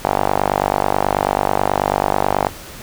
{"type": "tone with band-pass filter", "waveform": "sawtooth", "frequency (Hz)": 49.22, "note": "G1", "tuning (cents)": 8, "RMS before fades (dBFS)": -18, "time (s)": [0.04, 2.49], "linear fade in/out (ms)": 10, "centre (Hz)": 790, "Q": 2.7, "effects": ["pink hiss -35 dBFS RMS until 2.82 s"]}